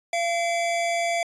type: tone pair together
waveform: square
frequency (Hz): 683.8 / 2300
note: F5 / D7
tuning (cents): -37 / -37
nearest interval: octave + major sixth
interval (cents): 2100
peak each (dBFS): -24 / -30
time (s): 0.13-1.23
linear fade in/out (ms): 2
effects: resampled to 22050 Hz